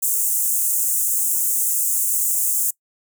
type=high-pass noise; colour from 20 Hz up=pink; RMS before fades=-20 dBFS; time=0.02-2.71 s; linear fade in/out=10 ms; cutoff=7100 Hz; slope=48 dB/octave; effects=noise-tail reverb RT60 0.1 s tail -23 dB re dry